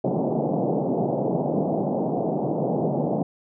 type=band-pass noise; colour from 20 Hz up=pink; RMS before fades=-24 dBFS; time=0.04-3.23 s; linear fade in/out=5 ms; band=140 to 790 Hz; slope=48 dB/octave; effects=none